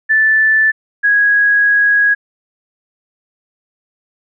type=tone pair in turn; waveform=sine; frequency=1756 / 1657.4 Hz; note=A6 / G#6; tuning=-4 / -4 cents; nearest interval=minor second; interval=100 cents; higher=first; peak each=-8 dBFS; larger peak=neither; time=0.09-0.72 / 1.03-2.15 s; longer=second; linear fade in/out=20 ms; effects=none